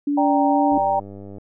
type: tone with vibrato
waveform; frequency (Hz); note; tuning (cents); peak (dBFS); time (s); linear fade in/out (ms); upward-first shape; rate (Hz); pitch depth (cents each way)
sine; 286.4; D4; -43; -18; 0.07-0.78; 5; sine; 2.1; 16
type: chord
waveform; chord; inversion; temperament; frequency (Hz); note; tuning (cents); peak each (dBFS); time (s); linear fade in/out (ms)
sine; G minor; second; equal; 587.3 / 784 / 932.3; D5 / G5 / Bb5; 0 / 0 / 0; -23 / -19 / -23; 0.17-1; 10
type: click train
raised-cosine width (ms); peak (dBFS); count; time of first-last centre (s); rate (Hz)
2; -25; 67; 0.72-1.383; 99.6
effects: none